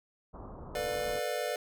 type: low-pass noise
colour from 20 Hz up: pink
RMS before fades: -45 dBFS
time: 0.33-1.2 s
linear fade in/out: 20 ms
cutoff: 1200 Hz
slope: 48 dB/octave
type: chord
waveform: square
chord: B half-diminished seventh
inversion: third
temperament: just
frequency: 444.5 / 493.9 / 592.7 / 711.2 Hz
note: A4 / B4 / D5 / F5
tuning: +18 / 0 / +16 / +31 cents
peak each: -40 / -37 / -36 / -39 dBFS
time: 0.75-1.56 s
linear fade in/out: 2 ms
effects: none